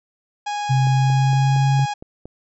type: harmonic tone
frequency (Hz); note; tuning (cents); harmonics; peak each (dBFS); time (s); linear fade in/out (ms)
827; G#5; -8; 1 / 2 / 3 / 4 / 5 / 6 / 7 / 8 / 9; -23 / -35 / -36 / -37 / -43 / -41 / -43 / -46 / -45; 0.46-1.94; 10
type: tone with pitch glide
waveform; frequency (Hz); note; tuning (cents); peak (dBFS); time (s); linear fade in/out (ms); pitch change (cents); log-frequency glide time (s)
sine; 131.3 to 135.93; C3 to C#3; +6 to -34; -14; 0.69-1.86; 20; +60; 0.88-1.68
type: click train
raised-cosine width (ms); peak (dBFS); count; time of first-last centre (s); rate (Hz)
2; -23; 7; 0.87-2.256; 4.33
effects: none